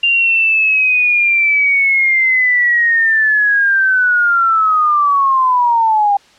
sine linear sweep, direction down, 2794 to 795 Hz, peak -9 dBFS, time 0.03-6.17 s, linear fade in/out 5 ms, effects white hiss -47 dBFS RMS until 6.38 s + low-pass 5000 Hz 12 dB/octave

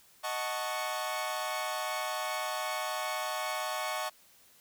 sawtooth chord, D# half-diminished seventh, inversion none, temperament equal, 622.3 / 740 / 880 / 1108.7 Hz, D#5 / F#5 / A5 / C#6, 0 / 0 / 0 / 0 cents, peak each -34 / -35 / -36 / -33 dBFS, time 0.23-4.1 s, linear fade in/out 20 ms, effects white hiss -61 dBFS RMS until 4.6 s

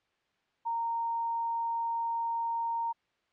sine tone, 925 Hz, A#5, 14 cents flat, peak -29 dBFS, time 0.65-2.93 s, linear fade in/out 20 ms, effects white hiss -74 dBFS RMS until 3.32 s + low-pass 3000 Hz 12 dB/octave

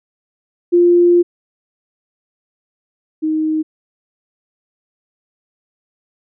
sine tone pair in turn, 349.2 / 312.6 Hz, F4 / D#4, 0 / +8 cents, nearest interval major second, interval 192 cents, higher first, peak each -7 / -14 dBFS, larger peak first, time 0.72-1.23 / 3.22-3.63 s, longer first, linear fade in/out 20 ms, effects none

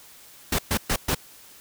pink noise bursts, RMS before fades -23 dBFS, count 4, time 0.52-1.148 s, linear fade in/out 5 ms, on 67 ms, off 120 ms, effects white hiss -49 dBFS RMS until 1.6 s

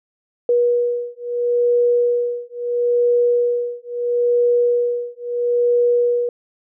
sine beating tone pair, 481.9 / 482.65 Hz, B4 / B4, -43 / -40 cents, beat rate 0.75 Hz, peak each -18 / -18 dBFS, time 0.49-6.29 s, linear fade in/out 2 ms, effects none

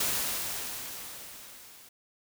white noise with level ramp, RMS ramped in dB -28 to -53 dBFS, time 0-1.89 s, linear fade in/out 5 ms, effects none

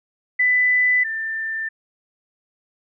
sine tone pair in turn, 1995 / 1784.5 Hz, B6 / A6, +17 / +24 cents, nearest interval major second, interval 193 cents, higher first, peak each -14 / -23 dBFS, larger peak first, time 0.39-1.04 / 1.04-1.69 s, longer neither, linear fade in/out 10 ms, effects none

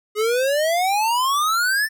square exponential sweep, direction up, 414.7 to 1800 Hz, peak -18 dBFS, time 0.15-1.89 s, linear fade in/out 50 ms, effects none

